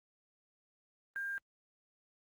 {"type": "tone with quantisation", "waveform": "sine", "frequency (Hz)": 1600, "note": "G6", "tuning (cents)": 35, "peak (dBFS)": -36, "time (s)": [1.16, 1.38], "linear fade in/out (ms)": 0, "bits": 10, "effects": ["Opus 24 kbps"]}